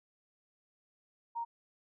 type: tone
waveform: sine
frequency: 932.3 Hz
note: A#5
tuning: in tune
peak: -34 dBFS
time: 1.35-1.45 s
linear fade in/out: 20 ms
effects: none